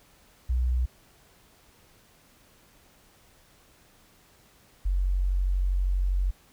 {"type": "tone pair in turn", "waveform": "sine", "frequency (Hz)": [61.74, 46.25], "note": ["B1", "F#1"], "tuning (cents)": [0, 0], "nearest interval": "perfect fourth", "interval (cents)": 500, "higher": "first", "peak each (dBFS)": -22, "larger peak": "neither", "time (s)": [[0.49, 0.86], [4.85, 6.31]], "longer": "second", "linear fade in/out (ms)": 10, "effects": ["pink hiss -59 dBFS RMS until 6.52 s"]}